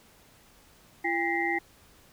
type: tone cluster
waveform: sine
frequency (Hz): 339.3 / 804 / 1911 / 2071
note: F4 / G5 / A#6 / C7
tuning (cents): -50 / +44 / +43 / -18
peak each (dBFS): -31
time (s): 1.04-1.59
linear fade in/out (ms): 10
effects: pink hiss -58 dBFS RMS until 2.12 s